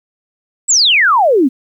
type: exponential sweep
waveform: sine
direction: down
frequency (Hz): 8190 to 240.7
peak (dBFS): -7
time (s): 0.68-1.49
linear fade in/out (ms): 20
effects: 8-bit